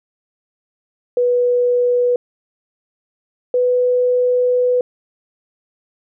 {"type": "tone pair in turn", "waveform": "sine", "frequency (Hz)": [490, 496.3], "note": ["B4", "B4"], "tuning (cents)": [-14, 8], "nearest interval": "unison", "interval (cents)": 22, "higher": "second", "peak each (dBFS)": [-12, -12], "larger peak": "neither", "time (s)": [[1.17, 2.16], [3.54, 4.81]], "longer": "second", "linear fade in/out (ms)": 2, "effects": []}